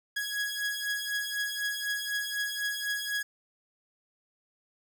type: beating tone pair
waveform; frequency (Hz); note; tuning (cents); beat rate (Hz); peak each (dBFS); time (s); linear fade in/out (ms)
sawtooth; 1661 / 1665; G#6 / G#6; 0 / +4; 4; -31 / -29; 0.16-3.23; 10
effects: none